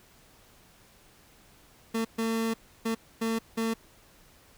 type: tone bursts at uneven times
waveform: 30% pulse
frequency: 225.9 Hz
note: A3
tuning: 46 cents sharp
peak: -24 dBFS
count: 5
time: 1.94-2.05 / 2.18-2.54 / 2.85-2.95 / 3.21-3.39 / 3.57-3.74 s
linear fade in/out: 10 ms
effects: pink hiss -58 dBFS RMS until 4.57 s